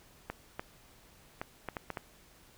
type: clicks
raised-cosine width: 0.5 ms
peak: -21 dBFS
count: 7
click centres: 0.3 / 0.595 / 1.415 / 1.687 / 1.768 / 1.903 / 1.972 s
effects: pink hiss -60 dBFS RMS until 2.57 s